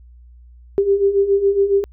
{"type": "beating tone pair", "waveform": "sine", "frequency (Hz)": [392, 399.2], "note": ["G4", "G4"], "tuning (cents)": [0, 32], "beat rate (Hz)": 7.2, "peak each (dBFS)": [-19, -14], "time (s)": [0.78, 1.84], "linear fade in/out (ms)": 0, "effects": ["added 60 Hz sine -41 dBFS peak until 1.92 s"]}